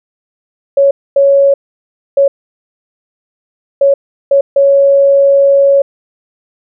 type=tone bursts at uneven times; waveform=sine; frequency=556 Hz; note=C#5; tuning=5 cents sharp; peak=-4 dBFS; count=6; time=0.77-0.91 / 1.16-1.54 / 2.17-2.28 / 3.81-3.94 / 4.31-4.41 / 4.56-5.82 s; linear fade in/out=5 ms; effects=none